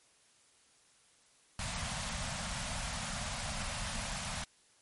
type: band-stop noise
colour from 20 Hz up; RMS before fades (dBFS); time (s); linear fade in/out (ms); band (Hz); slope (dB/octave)
pink; -38; 1.59-4.44; 2; 230 to 570; 48
effects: white hiss -66 dBFS RMS until 4.81 s + MP3 48 kbps